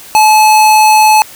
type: tone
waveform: square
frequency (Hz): 861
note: A5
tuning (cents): -38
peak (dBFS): -4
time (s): 0.15-1.22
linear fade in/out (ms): 0
effects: white hiss -33 dBFS RMS until 1.35 s